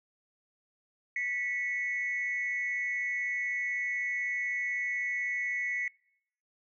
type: tone pair together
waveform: sine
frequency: 1962 / 2202 Hz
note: B6 / C#7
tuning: -12 / -12 cents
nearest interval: major second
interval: 200 cents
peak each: -31 / -32 dBFS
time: 1.16-5.88 s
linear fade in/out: 2 ms
effects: noise-tail reverb RT60 0.7 s tail -25 dB re dry + tanh soft clip ceiling -23 dBFS